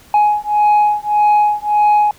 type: beating tone pair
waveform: sine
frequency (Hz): 836 / 837.7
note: G#5 / G#5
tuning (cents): +11 / +15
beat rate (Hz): 1.7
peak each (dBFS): -11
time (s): 0.14-2.11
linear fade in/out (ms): 2
effects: tanh soft clip ceiling -7 dBFS + pink hiss -45 dBFS RMS until 2.18 s